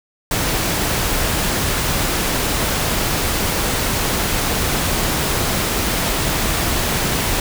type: noise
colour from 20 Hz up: pink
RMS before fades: -19 dBFS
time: 0.31-7.4 s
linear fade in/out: 2 ms
effects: none